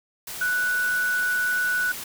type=tone in noise; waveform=sine; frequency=1480 Hz; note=F#6; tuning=in tune; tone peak=-21 dBFS; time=0.41-1.92 s; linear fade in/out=5 ms; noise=white; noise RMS=-35 dBFS; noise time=0.27-2.04 s; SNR=+11 dB; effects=none